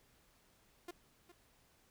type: tone with echo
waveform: sawtooth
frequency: 350 Hz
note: F4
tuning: 4 cents sharp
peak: -40 dBFS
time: 0.88-0.91 s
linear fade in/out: 5 ms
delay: 410 ms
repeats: 1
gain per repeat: -13 dB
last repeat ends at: 1.32 s
effects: pink hiss -70 dBFS RMS until 1.9 s